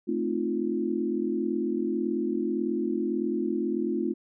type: chord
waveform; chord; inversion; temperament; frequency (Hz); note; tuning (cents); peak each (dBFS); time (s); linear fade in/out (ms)
sine; F dominant seventh; first; equal; 220 / 261.6 / 311.1 / 349.2; A3 / C4 / Eb4 / F4; 0 / 0 / 0 / 0; -31 / -32 / -32 / -29; 0.07-4.14; 20
effects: none